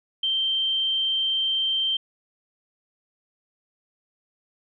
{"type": "tone", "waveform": "sine", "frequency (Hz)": 3136, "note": "G7", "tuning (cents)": 0, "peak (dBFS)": -21, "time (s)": [0.23, 1.97], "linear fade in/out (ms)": 5, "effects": []}